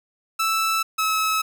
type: tone pair in turn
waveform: sawtooth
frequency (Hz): 1318.5 / 1292.9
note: E6 / E6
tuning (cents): 0 / -34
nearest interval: unison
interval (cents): 34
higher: first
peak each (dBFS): -16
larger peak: neither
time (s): 0.39-0.83 / 0.98-1.42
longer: neither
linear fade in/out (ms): 10
effects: none